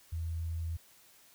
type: tone with sample-and-hold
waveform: sine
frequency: 82.41 Hz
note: E2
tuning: in tune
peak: -33 dBFS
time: 0.12-0.77 s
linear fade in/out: 10 ms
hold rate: 11025 Hz
effects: white hiss -61 dBFS RMS until 1.34 s